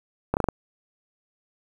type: slowing click train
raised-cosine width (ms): 1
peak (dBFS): -8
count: 5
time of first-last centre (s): 0.34-0.487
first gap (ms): 29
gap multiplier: 1.16
effects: 7-bit